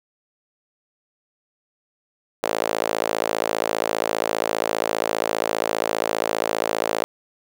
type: tone with high-pass filter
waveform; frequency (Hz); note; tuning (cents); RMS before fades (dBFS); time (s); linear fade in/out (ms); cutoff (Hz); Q
sawtooth; 55; A1; 0; -24; 2.43-7.04; 0; 530; 2.2
effects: none